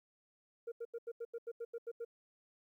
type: tone bursts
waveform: sine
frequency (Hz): 466.2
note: A#4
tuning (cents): 0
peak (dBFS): -37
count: 11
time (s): 0.67-2.049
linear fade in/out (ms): 10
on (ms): 49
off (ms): 84
effects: tanh soft clip ceiling -38 dBFS + 13-bit